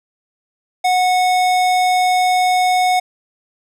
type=tone with hard clipping; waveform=sine; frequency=733 Hz; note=F#5; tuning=16 cents flat; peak=-14 dBFS; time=0.84-3 s; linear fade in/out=10 ms; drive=18 dB; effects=none